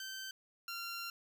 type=tone pair in turn; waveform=15% pulse; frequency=1548 / 1379.1 Hz; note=G6 / F6; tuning=-22 / -22 cents; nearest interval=major second; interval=200 cents; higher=first; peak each=-36 / -34 dBFS; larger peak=second; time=0-0.31 / 0.68-1.1 s; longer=second; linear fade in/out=2 ms; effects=none